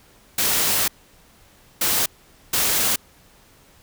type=noise bursts at uneven times; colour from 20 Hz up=white; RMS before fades=-20 dBFS; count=3; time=0.38-0.88 / 1.81-2.06 / 2.53-2.96 s; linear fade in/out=5 ms; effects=pink hiss -53 dBFS RMS until 3.82 s